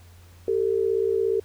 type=tone pair together; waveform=sine; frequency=390 / 447.1 Hz; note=G4 / A4; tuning=-9 / +28 cents; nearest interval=major second; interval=237 cents; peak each=-23 / -23 dBFS; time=0.48-1.4 s; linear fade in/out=2 ms; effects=added 87 Hz sine -47 dBFS peak until 1.44 s + pink hiss -56 dBFS RMS until 1.44 s